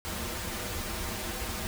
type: noise with comb filter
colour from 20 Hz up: pink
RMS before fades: -35 dBFS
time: 0.05-1.67 s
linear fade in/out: 0 ms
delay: 7.1 ms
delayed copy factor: -0.9
effects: none